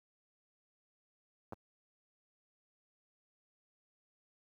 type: clicks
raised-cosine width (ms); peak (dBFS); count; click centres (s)
1; -30; 2; 1.524 / 1.533
effects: high-pass 60 Hz 12 dB/octave + 11-bit